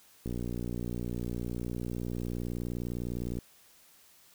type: click train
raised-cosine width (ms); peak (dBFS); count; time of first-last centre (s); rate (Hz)
3; -23; 188; 0.26-3.387; 59.8
effects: white hiss -60 dBFS RMS until 4.34 s